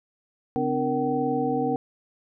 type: tone cluster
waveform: sine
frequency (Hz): 139.6 / 254.9 / 296.2 / 466.9 / 763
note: C#3 / C4 / D4 / A#4 / G5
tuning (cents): +13 / -45 / +15 / +3 / -47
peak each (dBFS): -35 / -27 / -30 / -27 / -28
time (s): 0.56-1.76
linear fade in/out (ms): 0
effects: none